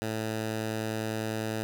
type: tone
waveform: 10% pulse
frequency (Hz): 110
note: A2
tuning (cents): 0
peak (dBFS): -22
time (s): 0.02-1.63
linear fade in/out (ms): 0
effects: none